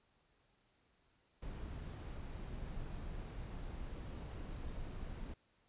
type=noise; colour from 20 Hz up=brown; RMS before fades=-45 dBFS; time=1.42-5.34 s; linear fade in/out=5 ms; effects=pink hiss -75 dBFS RMS until 5.68 s + resampled to 8000 Hz